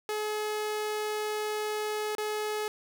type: tone with dropouts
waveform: sawtooth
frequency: 425 Hz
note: G#4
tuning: 40 cents sharp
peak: -26 dBFS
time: 0.09-2.68 s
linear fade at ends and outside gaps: 1 ms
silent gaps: 2.151-2.182 s
effects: none